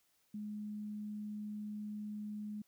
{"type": "tone", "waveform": "sine", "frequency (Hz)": 210, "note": "G#3", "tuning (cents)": 19, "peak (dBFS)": -40, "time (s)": [0.34, 2.62], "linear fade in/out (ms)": 5, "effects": ["white hiss -75 dBFS RMS until 2.67 s"]}